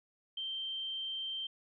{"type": "tone", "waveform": "sine", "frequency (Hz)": 3136, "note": "G7", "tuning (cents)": 0, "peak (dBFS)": -36, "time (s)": [0.37, 1.47], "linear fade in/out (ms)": 5, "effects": []}